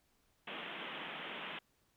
white band-pass noise, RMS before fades -45 dBFS, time 0.47-1.59 s, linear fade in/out 5 ms, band 150 to 3400 Hz, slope 96 dB/octave, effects pink hiss -75 dBFS RMS until 1.96 s

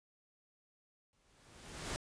pink noise with exponential growth, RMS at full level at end -38 dBFS, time 1.13-1.96 s, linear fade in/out 0 ms, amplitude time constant 180 ms, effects resampled to 22050 Hz

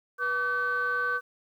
sine tone cluster, 487.5 / 1154 / 1524 Hz, B4 / D6 / G6, -23 / -31 / -49 cents, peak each -35 / -30 / -26 dBFS, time 0.18-1.21 s, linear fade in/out 50 ms, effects tanh soft clip ceiling -19 dBFS + 10-bit

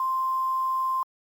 sine tone with quantisation, 1046.5 Hz, C6, in tune, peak -23 dBFS, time 0-1.03 s, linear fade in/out 2 ms, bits 8, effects Opus 48 kbps

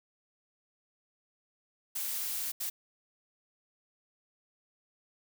blue noise bursts at uneven times, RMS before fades -35 dBFS, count 2, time 1.95-2.52 / 2.6-2.7 s, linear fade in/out 10 ms, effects none

